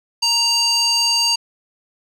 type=tone with band-pass filter; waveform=square; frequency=932.3 Hz; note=A#5; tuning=in tune; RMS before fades=-17 dBFS; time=0.22-1.36 s; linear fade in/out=10 ms; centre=5000 Hz; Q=2.9; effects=none